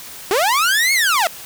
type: linear two-way sweep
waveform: sawtooth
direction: up then down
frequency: 353.1 to 2217 to 624 Hz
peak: -10 dBFS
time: 0.31-1.27 s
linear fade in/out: 0 ms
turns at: 0.93 s
effects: white hiss -35 dBFS RMS until 1.45 s